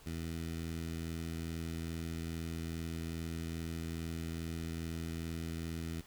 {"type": "tone with notch filter", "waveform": "15% pulse", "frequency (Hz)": 82.4, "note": "E2", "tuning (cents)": 0, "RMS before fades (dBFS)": -40, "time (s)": [0.06, 6.01], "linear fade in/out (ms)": 5, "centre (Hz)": 890, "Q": 0.72, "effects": ["pink hiss -59 dBFS RMS until 6.06 s"]}